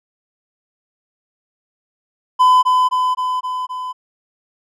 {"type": "tone with echo", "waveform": "triangle", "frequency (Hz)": 1010, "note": "B5", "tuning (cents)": 39, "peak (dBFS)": -6, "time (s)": [2.39, 2.63], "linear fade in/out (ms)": 20, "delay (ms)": 260, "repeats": 5, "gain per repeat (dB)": -3, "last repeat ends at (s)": 3.93, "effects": []}